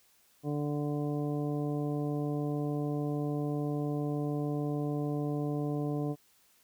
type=harmonic tone; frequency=146.83 Hz; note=D3; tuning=in tune; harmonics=1 / 2 / 3 / 4 / 5 / 7; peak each=-33 / -34 / -38 / -43 / -44 / -51 dBFS; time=0.43-6.16 s; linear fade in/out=50 ms; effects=white hiss -66 dBFS RMS until 6.63 s